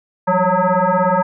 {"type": "tone with frequency modulation", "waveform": "sine", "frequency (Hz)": 174.61, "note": "F3", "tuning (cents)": 0, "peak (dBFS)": -12, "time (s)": [0.27, 1.23], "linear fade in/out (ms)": 10, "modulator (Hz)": 366, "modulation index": 3.1, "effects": []}